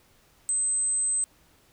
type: tone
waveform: sine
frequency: 8200 Hz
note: C9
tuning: 36 cents flat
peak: -23 dBFS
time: 0.49-1.24 s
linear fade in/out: 0 ms
effects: pink hiss -61 dBFS RMS until 1.72 s